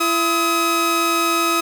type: tone pair together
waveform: sawtooth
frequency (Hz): 336.8 / 1270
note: E4 / D#6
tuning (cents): +37 / +35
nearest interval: octave + major seventh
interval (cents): 2298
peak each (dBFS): -17 / -14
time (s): 0-1.61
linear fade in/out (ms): 10
effects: 7-bit